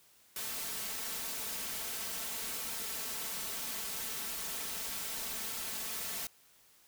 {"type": "noise with comb filter", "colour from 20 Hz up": "white", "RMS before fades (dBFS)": -39, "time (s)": [0.36, 6.27], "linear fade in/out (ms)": 2, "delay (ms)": 4.5, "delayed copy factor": 0.6, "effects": ["white hiss -64 dBFS RMS until 6.87 s"]}